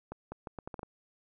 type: accelerating click train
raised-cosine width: 1 ms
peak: -26 dBFS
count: 8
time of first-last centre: 0.12-0.831 s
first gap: 200 ms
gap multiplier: 0.76
effects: none